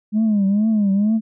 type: tone with vibrato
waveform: sine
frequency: 207.8 Hz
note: G#3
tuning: 1 cent sharp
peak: -12 dBFS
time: 0.12-1.21 s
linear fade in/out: 50 ms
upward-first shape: triangle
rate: 2.2 Hz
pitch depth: 140 cents each way
effects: tanh soft clip ceiling -12 dBFS